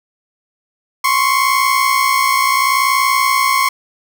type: tone pair together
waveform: 30% pulse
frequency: 1046.5 / 1107.2 Hz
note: C6 / C#6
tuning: 0 / -2 cents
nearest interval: minor second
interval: 98 cents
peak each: -12 dBFS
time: 1.04-3.69 s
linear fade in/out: 5 ms
effects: none